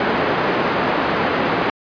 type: band-pass noise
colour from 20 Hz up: pink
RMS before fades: -19 dBFS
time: 0-1.7 s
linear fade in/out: 2 ms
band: 240 to 1900 Hz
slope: 12 dB/octave
effects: resampled to 11025 Hz